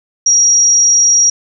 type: tone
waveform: sine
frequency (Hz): 5690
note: F8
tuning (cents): +31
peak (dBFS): -6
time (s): 0.26-1.3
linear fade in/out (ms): 5
effects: none